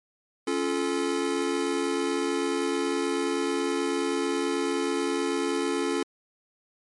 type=chord; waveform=square; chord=Db augmented; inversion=none; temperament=just; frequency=277.2 / 346.5 / 433.1 Hz; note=Db4 / F4 / A4; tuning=0 / -14 / -27 cents; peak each=-30 dBFS; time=0.47-6.03 s; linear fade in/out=5 ms; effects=MP3 48 kbps